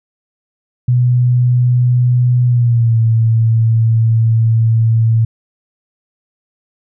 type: tone with pitch glide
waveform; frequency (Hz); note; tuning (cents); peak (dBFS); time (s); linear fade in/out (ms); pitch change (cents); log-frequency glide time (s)
sine; 123.47 to 113.22; B2 to A2; 0 to +50; -8; 0.88-5.25; 5; -150; 2.44-2.99
effects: none